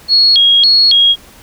sine tone with vibrato, 3770 Hz, A#7, 19 cents sharp, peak -5 dBFS, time 0.08-1.16 s, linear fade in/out 50 ms, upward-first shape square, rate 1.8 Hz, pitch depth 240 cents each way, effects pink hiss -40 dBFS RMS until 1.42 s

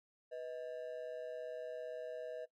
triangle ring-modulated tone, 562 Hz, C#5, 24 cents sharp, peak -37 dBFS, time 0.31-2.46 s, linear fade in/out 20 ms, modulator 68.8 Hz, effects noise-tail reverb RT60 0.1 s tail -17 dB re dry

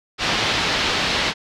white low-pass noise, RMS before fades -21 dBFS, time 0.18-1.34 s, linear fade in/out 50 ms, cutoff 4400 Hz, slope 24 dB/octave, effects none

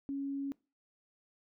sine tone, 277.2 Hz, C#4, in tune, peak -34 dBFS, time 0.09-0.52 s, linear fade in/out 0 ms, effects noise-tail reverb RT60 0.3 s tail -22 dB re dry

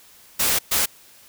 white noise bursts at uneven times, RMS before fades -20 dBFS, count 2, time 0.39-0.59 / 0.71-0.86 s, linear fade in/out 10 ms, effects white hiss -50 dBFS RMS until 1.28 s

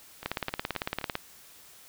two click trains, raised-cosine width 0.3 ms, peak -13 / -23 dBFS, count 17 / 4, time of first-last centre 0.26-1.154 / 0.23-1.013 s, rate 17.9 / 3.83 Hz, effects white hiss -53 dBFS RMS until 1.88 s

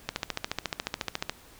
click train, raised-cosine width 0.2 ms, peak -11 dBFS, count 18, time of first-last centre 0.09-1.296 s, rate 14.1 Hz, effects pink hiss -53 dBFS RMS until 1.59 s

